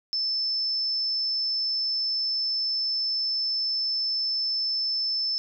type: tone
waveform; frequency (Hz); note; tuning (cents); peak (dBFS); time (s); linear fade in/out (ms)
sine; 5274; E8; 0; -24; 0.13-5.38; 0
effects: none